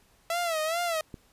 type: tone with vibrato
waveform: sawtooth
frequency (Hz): 659.3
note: E5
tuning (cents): 0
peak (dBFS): -23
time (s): 0.3-1.01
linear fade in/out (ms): 2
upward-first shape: sine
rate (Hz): 2.4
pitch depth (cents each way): 110
type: click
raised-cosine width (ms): 3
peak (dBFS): -26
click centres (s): 1.142
effects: pink hiss -63 dBFS RMS until 1.32 s + resampled to 32000 Hz